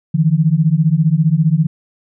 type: beating tone pair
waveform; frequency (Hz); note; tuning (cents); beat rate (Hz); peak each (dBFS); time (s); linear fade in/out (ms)
sine; 151.2 / 166.2; D#3 / E3; -49 / +15; 15; -13; 0.14-1.67; 10
effects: none